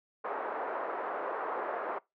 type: band-pass noise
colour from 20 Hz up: pink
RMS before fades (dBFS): -36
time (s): 0.24-1.99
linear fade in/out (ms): 10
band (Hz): 440 to 1400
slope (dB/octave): 24
effects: noise-tail reverb RT60 0.2 s tail -23 dB re dry